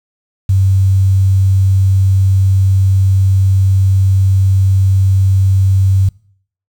sine tone with quantisation, 96 Hz, G2, 36 cents flat, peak -7 dBFS, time 0.49-6.09 s, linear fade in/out 5 ms, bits 6, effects noise-tail reverb RT60 0.6 s tail -25 dB re dry

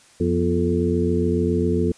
harmonic tone with a mistuned harmonic, 87.31 Hz, F2, in tune, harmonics 1 / 2 / 3 / 4 / 5, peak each -24 / -24 / -24 / -24 / -24 dBFS, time 0.2-1.92 s, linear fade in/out 5 ms, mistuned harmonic 3, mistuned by -97 cents, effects white hiss -52 dBFS RMS until 1.97 s + resampled to 22050 Hz

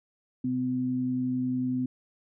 sine tone pair together, 127 / 254 Hz, B2 / B3, +49 / +49 cents, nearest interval octave, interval 1200 cents, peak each -35 / -26 dBFS, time 0.44-1.86 s, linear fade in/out 5 ms, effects none

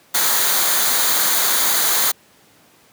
white noise with comb filter, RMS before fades -17 dBFS, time 0.14-2.12 s, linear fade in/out 10 ms, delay 0.37 ms, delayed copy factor -0.55, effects pink hiss -52 dBFS RMS until 2.92 s + high-pass 150 Hz 12 dB/octave

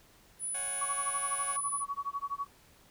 sine tone, 9956 Hz, D#9, in tune, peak -33 dBFS, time 0.39-1.85 s, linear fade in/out 50 ms
15% pulse chord, C# suspended fourth, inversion none, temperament just, 554.4 / 739.2 / 831.5 Hz, C#5 / F#5 / G#5, 0 / -2 / +2 cents, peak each -40 / -39 / -44 dBFS, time 0.54-1.57 s, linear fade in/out 10 ms
sine tone with tremolo, 1125 Hz, C#6, 25 cents sharp, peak -30 dBFS, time 0.81-2.47 s, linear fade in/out 5 ms, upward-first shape sine, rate 12 Hz, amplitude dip 100%
effects pink hiss -61 dBFS RMS until 2.9 s

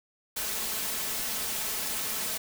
white noise with comb filter, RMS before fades -32 dBFS, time 0.36-2.38 s, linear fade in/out 10 ms, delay 4.6 ms, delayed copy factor +0.5, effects none

